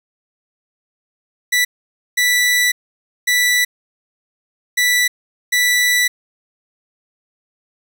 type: tone bursts at uneven times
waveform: sawtooth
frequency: 1969 Hz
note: B6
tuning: 6 cents flat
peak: -9 dBFS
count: 5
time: 1.52-1.65 / 2.17-2.72 / 3.27-3.65 / 4.77-5.08 / 5.52-6.08 s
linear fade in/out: 10 ms
effects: none